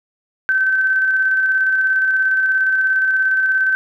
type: tone with tremolo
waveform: sine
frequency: 1540 Hz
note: G6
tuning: 31 cents flat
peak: -12 dBFS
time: 0.49-3.75 s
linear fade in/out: 0 ms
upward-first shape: square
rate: 17 Hz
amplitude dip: 25%
effects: none